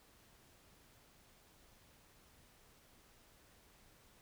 silence, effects pink hiss -66 dBFS RMS until 4.21 s

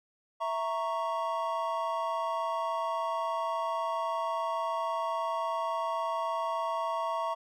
triangle chord, A# diminished, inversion second, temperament equal, 659.3 / 932.3 / 1108.7 Hz, E5 / A#5 / C#6, 0 / 0 / 0 cents, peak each -32 dBFS, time 0.4-7.35 s, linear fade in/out 20 ms, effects none

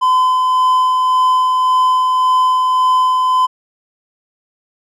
triangle tone with tremolo, 1019 Hz, C6, 46 cents flat, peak -7 dBFS, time 0.01-3.47 s, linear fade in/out 20 ms, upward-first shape sine, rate 1.8 Hz, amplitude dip 25%, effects none

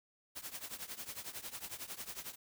white noise with tremolo, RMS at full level -42 dBFS, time 0.35-2.36 s, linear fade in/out 20 ms, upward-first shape triangle, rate 11 Hz, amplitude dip 90%, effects none

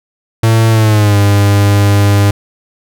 45% pulse tone with pitch glide, 112.5 to 101.39 Hz, A2 to G#2, +39 to -41 cents, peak -6 dBFS, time 0.43-2.31 s, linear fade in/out 5 ms, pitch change -180 cents, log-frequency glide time 0.7-1.17 s, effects none

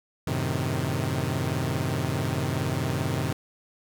sawtooth chord, F# diminished seventh, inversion none, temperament equal, 92.5 / 110 / 130.81 / 155.56 Hz, F#2 / A2 / C3 / Eb3, 0 / 0 / 0 / 0 cents, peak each -28 / -29 / -25 / -27 dBFS, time 0.27-3.33 s, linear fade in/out 5 ms, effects none

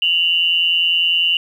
sine tone pair together, 2790 / 2960 Hz, F7 / F#7, -2 / 0 cents, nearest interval minor second, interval 102 cents, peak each -16 dBFS, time 0.02-1.37 s, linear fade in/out 2 ms, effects 8-bit

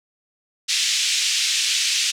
pink band-pass noise, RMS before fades -21 dBFS, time 0.68-2.12 s, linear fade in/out 20 ms, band 2600 to 7400 Hz, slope 24 dB/octave, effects none

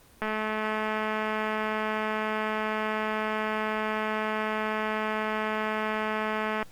click train, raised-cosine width 0.5 ms, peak -15 dBFS, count 1385, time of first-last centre 0.22-6.627 s, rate 216 Hz, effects pink hiss -56 dBFS RMS until 6.71 s + Opus 24 kbps

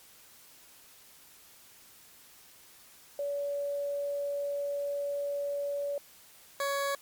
sine / 20% pulse tone pair in turn, 570 / 559.2 Hz, C#5 / C#5, +48 / +15 cents, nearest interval unison, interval 33 cents, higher first, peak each -30 / -24 dBFS, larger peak second, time 3.19-5.98 / 6.6-6.95 s, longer first, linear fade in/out 2 ms, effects white hiss -56 dBFS RMS until 7.01 s + MP3 96 kbps

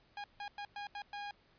sawtooth tone bursts at uneven times, 818 Hz, G#5, 26 cents flat, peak -37 dBFS, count 6, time 0.17-0.24 / 0.4-0.48 / 0.58-0.65 / 0.76-0.87 / 0.95-1.02 / 1.13-1.31 s, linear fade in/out 2 ms, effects pink hiss -68 dBFS RMS until 1.58 s + resampled to 11025 Hz

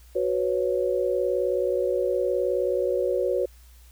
sine chord, F# suspended fourth, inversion none, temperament equal with one note detuned, 370 / 495.3 / 554.4 Hz, F#4 / B4 / C#5, 0 / +5 / 0 cents, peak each -26 dBFS, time 0.15-3.46 s, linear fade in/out 10 ms, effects added 60 Hz sine -48 dBFS peak until 3.91 s + white hiss -58 dBFS RMS until 3.91 s

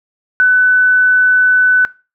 sine tone, 1500 Hz, F#6, 23 cents sharp, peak -6 dBFS, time 0.4-1.85 s, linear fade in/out 0 ms, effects noise-tail reverb RT60 0.3 s tail -21 dB re dry

